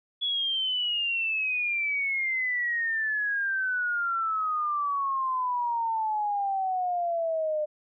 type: exponential sweep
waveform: sine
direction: down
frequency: 3400 to 600 Hz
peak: -25 dBFS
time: 0.21-7.66 s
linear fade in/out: 20 ms
effects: none